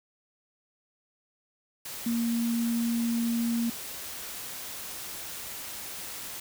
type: tone in noise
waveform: sine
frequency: 233.1 Hz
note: A#3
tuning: in tune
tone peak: -25 dBFS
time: 2.06-3.7 s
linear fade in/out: 5 ms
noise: white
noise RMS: -39 dBFS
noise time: 1.85-6.4 s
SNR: +11 dB
effects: none